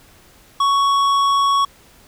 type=tone with tanh clipping; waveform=sine; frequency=1114 Hz; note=C#6; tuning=8 cents sharp; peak=-15 dBFS; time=0.6-1.65 s; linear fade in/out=5 ms; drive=12 dB; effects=pink hiss -49 dBFS RMS until 2.07 s